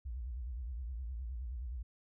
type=tone with vibrato; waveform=sine; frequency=61 Hz; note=B1; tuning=21 cents flat; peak=-38 dBFS; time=0.05-1.83 s; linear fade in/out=10 ms; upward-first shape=sine; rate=9.6 Hz; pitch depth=190 cents each way; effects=none